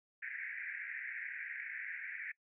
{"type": "band-pass noise", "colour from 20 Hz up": "pink", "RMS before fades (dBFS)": -44, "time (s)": [0.22, 2.32], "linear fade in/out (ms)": 5, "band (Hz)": [1600, 2300], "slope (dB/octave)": 96, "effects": ["noise-tail reverb RT60 0.1 s tail -22 dB re dry"]}